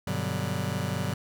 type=chord; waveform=sawtooth; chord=G major seventh; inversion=none; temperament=just; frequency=98 / 122.5 / 147 / 183.75 Hz; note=G2 / B2 / D3 / F#3; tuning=0 / -14 / +2 / -12 cents; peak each=-29 dBFS; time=0.07-1.14 s; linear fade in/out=5 ms; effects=none